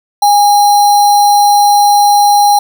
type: tone with sample-and-hold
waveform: sine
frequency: 820 Hz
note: G#5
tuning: 22 cents flat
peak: -4 dBFS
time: 0.22-2.59 s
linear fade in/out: 5 ms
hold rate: 4900 Hz
effects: none